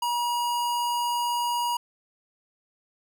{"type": "tone", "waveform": "square", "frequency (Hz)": 958, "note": "A#5", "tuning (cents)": 47, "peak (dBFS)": -25, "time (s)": [0.02, 1.77], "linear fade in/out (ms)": 5, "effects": []}